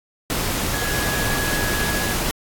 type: tone in noise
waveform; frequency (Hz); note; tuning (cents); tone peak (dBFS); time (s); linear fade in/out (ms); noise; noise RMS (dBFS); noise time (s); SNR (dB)
sine; 1674; G#6; +13; -27; 0.74-2.13; 0; pink; -23; 0.3-2.31; -7
effects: AAC 64 kbps